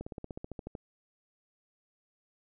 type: slowing click train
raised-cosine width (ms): 2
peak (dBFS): -26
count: 12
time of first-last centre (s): 0.01-0.752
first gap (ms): 55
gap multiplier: 1.04
effects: none